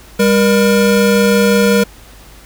square tone pair together, 199.8 / 474.7 Hz, G3 / A#4, +33 / +31 cents, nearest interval octave + minor third, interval 1498 cents, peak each -12 dBFS, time 0.19-1.84 s, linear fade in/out 10 ms, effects added 50 Hz sine -40 dBFS peak until 2.45 s + pink hiss -41 dBFS RMS until 2.45 s

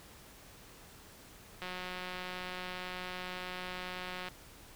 click train, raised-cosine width 0.3 ms, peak -25 dBFS, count 486, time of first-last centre 1.62-4.285 s, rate 182 Hz, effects pink hiss -55 dBFS RMS until 4.75 s

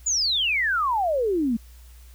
sine exponential sweep, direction down, 7140 to 215.5 Hz, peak -20 dBFS, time 0.06-1.57 s, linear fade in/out 10 ms, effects added 60 Hz sine -44 dBFS peak until 2.14 s + white hiss -56 dBFS RMS until 2.14 s

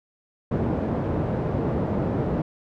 pink band-pass noise, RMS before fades -25 dBFS, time 0.51-2.42 s, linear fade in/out 5 ms, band 100 to 570 Hz, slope 12 dB/octave, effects none

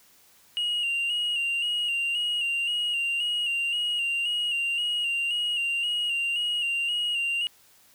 sine tone with vibrato, 2833 Hz, F7, 24 cents sharp, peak -22 dBFS, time 0.57-7.47 s, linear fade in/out 0 ms, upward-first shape square, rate 1.9 Hz, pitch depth 35 cents each way, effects tanh soft clip ceiling -23 dBFS + white hiss -58 dBFS RMS until 7.94 s

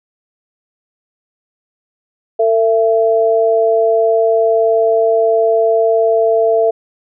sine tone pair together, 450.3 / 669.6 Hz, A4 / E5, +40 / +27 cents, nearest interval perfect fifth, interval 687 cents, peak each -12 dBFS, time 2.39-6.71 s, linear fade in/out 10 ms, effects none

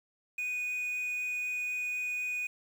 triangle tone with quantisation, 2476 Hz, D#7, 9 cents flat, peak -30 dBFS, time 0.38-2.47 s, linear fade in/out 5 ms, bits 9, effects none

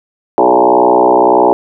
sine tone with frequency modulation, 622.3 Hz, D#5, in tune, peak -5 dBFS, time 0.38-1.53 s, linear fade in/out 0 ms, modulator 61.6 Hz, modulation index 5, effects none

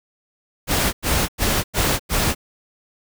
pink noise bursts, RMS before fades -19 dBFS, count 5, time 0.67-2.35 s, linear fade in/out 50 ms, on 260 ms, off 95 ms, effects none

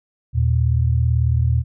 sine tone pair together, 80.5 / 118.74 Hz, E2 / A#2, -41 / +32 cents, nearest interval perfect fifth, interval 673 cents, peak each -17 dBFS, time 0.33-1.64 s, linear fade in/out 50 ms, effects none

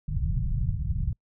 pink low-pass noise, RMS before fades -27 dBFS, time 0.08-1.13 s, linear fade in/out 5 ms, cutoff 160 Hz, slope 48 dB/octave, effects noise-tail reverb RT60 0.1 s tail -26 dB re dry

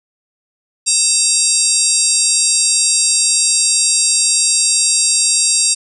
harmonic tone with a mistuned harmonic, 941 Hz, A#5, 16 cents sharp, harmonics 3 / 4 / 5 / 6 / 7 / 8 / 9 / 10, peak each -28 / -26 / -18 / -20 / -25 / -16 / -16 / -22 dBFS, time 0.86-5.75 s, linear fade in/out 20 ms, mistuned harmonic 3, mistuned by -110 cents, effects none

